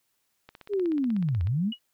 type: click train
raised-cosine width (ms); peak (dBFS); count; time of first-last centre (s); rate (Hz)
0.3; -29; 17; 0.49-1.472; 16.3
type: linear two-way sweep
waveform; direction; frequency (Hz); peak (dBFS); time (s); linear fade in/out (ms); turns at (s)
sine; down then up; 421.8 to 79 to 236.9; -23; 0.69-1.73; 50; 1.43
type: tone with exponential decay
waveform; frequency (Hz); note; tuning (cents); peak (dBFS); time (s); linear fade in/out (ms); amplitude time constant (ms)
sine; 2906; F#7; -32; -29; 1.72-1.79; 5; 15
effects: white hiss -74 dBFS RMS until 1.93 s